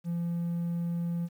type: tone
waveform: triangle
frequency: 171 Hz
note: F3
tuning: 36 cents flat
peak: -26 dBFS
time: 0.04-1.29 s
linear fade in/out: 50 ms
effects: tanh soft clip ceiling -22 dBFS + 10-bit